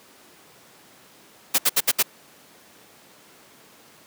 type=noise bursts; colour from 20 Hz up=white; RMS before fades=-18 dBFS; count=5; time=1.54-2.028 s; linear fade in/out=10 ms; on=44 ms; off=67 ms; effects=pink hiss -51 dBFS RMS until 4.06 s + high-pass 200 Hz 12 dB/octave